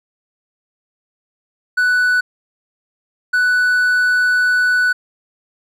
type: tone pair in turn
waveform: triangle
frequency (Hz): 1486 / 1486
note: F#6 / F#6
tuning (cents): +7 / +7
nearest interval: unison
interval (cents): 0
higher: neither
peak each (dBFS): -10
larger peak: neither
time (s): 1.77-2.21 / 3.33-4.93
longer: second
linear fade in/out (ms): 10
effects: none